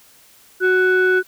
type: tone pair together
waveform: sine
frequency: 370 / 1485.1 Hz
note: F#4 / F#6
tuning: 0 / +6 cents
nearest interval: 2 octaves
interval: 2406 cents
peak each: -13 / -14 dBFS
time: 0.6-1.23 s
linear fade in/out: 50 ms
effects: tanh soft clip ceiling -9 dBFS + white hiss -50 dBFS RMS until 1.27 s